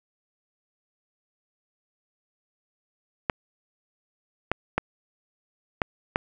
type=clicks; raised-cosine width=0.5 ms; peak=-7 dBFS; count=5; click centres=3.298 / 4.516 / 4.78 / 5.818 / 6.159 s; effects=none